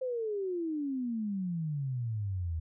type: exponential sweep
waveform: sine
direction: down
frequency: 526 to 78.4 Hz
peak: -31 dBFS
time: 0.01-2.6 s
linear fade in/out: 10 ms
effects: none